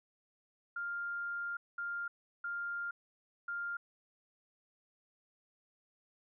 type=tone bursts at uneven times; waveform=sine; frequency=1400 Hz; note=F6; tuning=4 cents sharp; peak=-36 dBFS; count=4; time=0.76-1.57 / 1.78-2.08 / 2.44-2.91 / 3.48-3.77 s; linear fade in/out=5 ms; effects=none